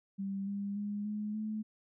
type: tone with pitch steps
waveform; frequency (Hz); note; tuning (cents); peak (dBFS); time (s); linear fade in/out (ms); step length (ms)
sine; 196 / 200.7 / 205.5 / 210.4 / 215.5; G3 / G3 / G#3 / G#3 / A3; 0 / +41 / -18 / +23 / -36; -34; 0.18-1.63; 20; 290
effects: none